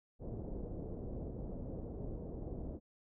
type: low-pass noise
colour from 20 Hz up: pink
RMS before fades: -43 dBFS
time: 0.19-2.8 s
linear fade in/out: 50 ms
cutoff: 550 Hz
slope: 24 dB/octave
effects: none

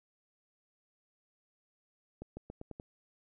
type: accelerating click train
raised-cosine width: 2 ms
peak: -30 dBFS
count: 6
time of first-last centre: 2.22-2.799 s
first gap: 150 ms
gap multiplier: 0.87
effects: none

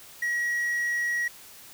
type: tone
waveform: triangle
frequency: 1909 Hz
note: A#6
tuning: 41 cents sharp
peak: -23 dBFS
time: 0.22-1.28 s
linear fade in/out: 5 ms
effects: white hiss -48 dBFS RMS until 1.73 s

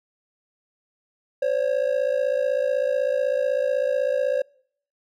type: ring-modulated tone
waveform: triangle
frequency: 545 Hz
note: C#5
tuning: 29 cents flat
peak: -15 dBFS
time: 1.42-4.42 s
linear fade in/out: 2 ms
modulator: 28 Hz
effects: noise-tail reverb RT60 0.6 s tail -26 dB re dry

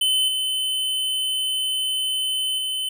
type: tone with level steps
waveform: square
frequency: 3044 Hz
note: F#7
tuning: 48 cents sharp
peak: -18 / -22 / -24 dBFS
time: 0.01-2.89 s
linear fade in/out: 5 ms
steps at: 0.28 / 2.58 s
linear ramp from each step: 5 ms
effects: none

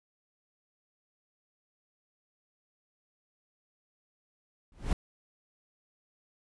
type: noise with exponential growth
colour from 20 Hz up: brown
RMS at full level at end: -23 dBFS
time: 4.72-4.93 s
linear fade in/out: 2 ms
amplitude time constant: 45 ms
effects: resampled to 24000 Hz

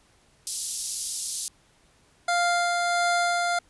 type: high-pass noise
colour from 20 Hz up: white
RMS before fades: -28 dBFS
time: 0.47-1.48 s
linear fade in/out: 0 ms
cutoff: 4400 Hz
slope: 24 dB/octave
type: tone with tremolo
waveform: 25% pulse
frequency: 698.5 Hz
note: F5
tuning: in tune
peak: -17 dBFS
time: 2.28-3.59 s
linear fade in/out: 5 ms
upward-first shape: sine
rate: 1.5 Hz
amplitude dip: 25%
effects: pink hiss -61 dBFS RMS until 3.69 s + resampled to 24000 Hz

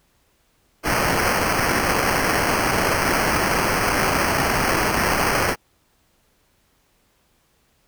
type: noise with sample-and-hold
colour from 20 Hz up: white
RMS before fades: -20 dBFS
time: 0.83-5.56 s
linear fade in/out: 50 ms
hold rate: 3675 Hz
effects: pink hiss -63 dBFS RMS until 7.87 s

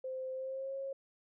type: tone with pitch glide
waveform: sine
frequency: 520 to 543 Hz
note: C5 to C#5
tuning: -11 to -36 cents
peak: -37 dBFS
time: 0.04-0.93 s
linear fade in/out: 5 ms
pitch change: +75 cents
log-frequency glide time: 0.33-0.75 s
effects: none

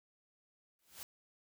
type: noise with exponential growth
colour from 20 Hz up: white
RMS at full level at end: -44 dBFS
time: 0.79-1.03 s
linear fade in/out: 1 ms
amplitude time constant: 52 ms
effects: none

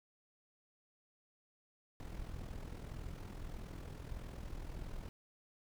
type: noise with amplitude modulation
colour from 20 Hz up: brown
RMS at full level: -43 dBFS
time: 2-5.09 s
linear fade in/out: 0 ms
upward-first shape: sine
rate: 41.6 Hz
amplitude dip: 60%
effects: none

